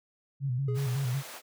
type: tone with vibrato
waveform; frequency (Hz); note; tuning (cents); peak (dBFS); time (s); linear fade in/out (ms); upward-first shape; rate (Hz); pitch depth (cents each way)
sine; 130.81; C3; 0; -27; 0.4-1.23; 50; square; 5.4; 93
type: tone with exponential decay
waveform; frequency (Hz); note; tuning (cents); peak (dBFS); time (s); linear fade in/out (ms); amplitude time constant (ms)
triangle; 416.7; G#4; +6; -31; 0.68-1.42; 5; 160
type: high-pass noise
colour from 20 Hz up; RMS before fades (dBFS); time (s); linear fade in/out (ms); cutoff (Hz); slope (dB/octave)
pink; -44; 0.74-1.42; 50; 550; 12
effects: none